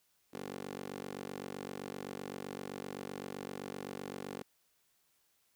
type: tone with high-pass filter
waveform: 15% pulse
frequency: 47.77 Hz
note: G1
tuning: 44 cents flat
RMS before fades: -44 dBFS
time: 0.33-4.43 s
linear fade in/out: 10 ms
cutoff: 300 Hz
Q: 2.6
effects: white hiss -74 dBFS RMS until 5.55 s